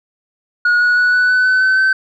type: tone with pitch steps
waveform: sine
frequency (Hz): 1448 / 1460.6 / 1473.3 / 1486.1 / 1499.1 / 1512.1 / 1525.3 / 1538.5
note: F#6 / F#6 / F#6 / F#6 / F#6 / F#6 / G6 / G6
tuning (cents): -38 / -23 / -8 / +7 / +22 / +37 / -48 / -33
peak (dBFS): -7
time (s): 0.65-1.93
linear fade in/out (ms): 5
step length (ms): 160
effects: tanh soft clip ceiling -9 dBFS